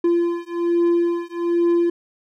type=beating tone pair; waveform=triangle; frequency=342.6 / 343.8 Hz; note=F4 / F4; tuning=-33 / -27 cents; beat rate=1.2 Hz; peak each=-18 / -18 dBFS; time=0.04-1.9 s; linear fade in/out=5 ms; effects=none